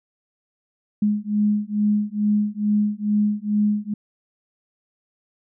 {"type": "beating tone pair", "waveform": "sine", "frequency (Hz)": [207.7, 210], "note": ["G#3", "G#3"], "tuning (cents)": [0, 19], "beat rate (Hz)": 2.3, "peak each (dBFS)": -21, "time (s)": [1.02, 3.94], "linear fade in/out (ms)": 5, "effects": []}